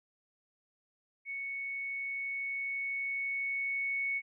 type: tone with level ramp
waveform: sine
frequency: 2217 Hz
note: C#7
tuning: in tune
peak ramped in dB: -36 to -30 dBFS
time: 1.25-4.22 s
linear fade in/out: 50 ms
effects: none